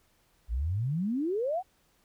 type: exponential sweep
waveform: sine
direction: up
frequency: 52.3 to 784 Hz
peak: -27 dBFS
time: 0.48-1.63 s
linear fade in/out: 50 ms
effects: pink hiss -68 dBFS RMS until 2.04 s